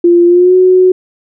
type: tone with pitch glide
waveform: sine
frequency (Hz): 346.3 to 369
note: F4 to F#4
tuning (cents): -15 to -5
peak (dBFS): -3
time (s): 0.04-0.92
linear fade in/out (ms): 5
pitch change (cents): +110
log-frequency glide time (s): 0.26-0.55
effects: none